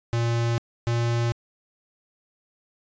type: tone pair in turn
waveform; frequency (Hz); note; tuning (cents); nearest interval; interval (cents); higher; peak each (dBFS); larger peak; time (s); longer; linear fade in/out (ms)
square; 117.2 / 117.78; A#2 / A#2; +10 / +18; unison; 8; second; -22; neither; 0.13-0.58 / 0.87-1.32; neither; 0
effects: resampled to 16000 Hz